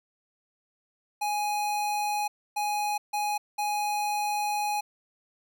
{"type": "tone bursts at uneven times", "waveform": "square", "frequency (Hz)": 832, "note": "G#5", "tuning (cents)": 3, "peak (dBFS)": -27, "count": 4, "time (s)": [[1.21, 2.28], [2.56, 2.98], [3.13, 3.38], [3.58, 4.81]], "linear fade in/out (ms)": 10, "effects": []}